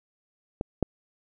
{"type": "clicks", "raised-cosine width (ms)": 2, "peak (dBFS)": [-15, -9], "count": 2, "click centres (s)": [0.611, 0.827], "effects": []}